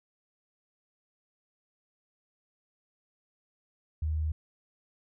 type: tone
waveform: sine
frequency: 77.7 Hz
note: D#2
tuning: 2 cents flat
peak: -27 dBFS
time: 4.02-4.32 s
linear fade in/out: 5 ms
effects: none